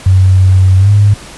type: tone with pitch glide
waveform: sine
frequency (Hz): 93.9 to 102.4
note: F#2 to G#2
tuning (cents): +26 to -24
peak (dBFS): -3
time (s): 0.06-1.14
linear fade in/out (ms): 5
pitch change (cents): +150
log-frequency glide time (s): 0.78-0.9
effects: pink hiss -31 dBFS RMS until 1.37 s + resampled to 24000 Hz